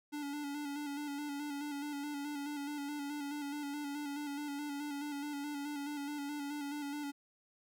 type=tone with vibrato; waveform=square; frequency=289 Hz; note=D4; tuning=28 cents flat; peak=-39 dBFS; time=0.12-7.12 s; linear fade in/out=20 ms; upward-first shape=square; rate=4.7 Hz; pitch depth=34 cents each way; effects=none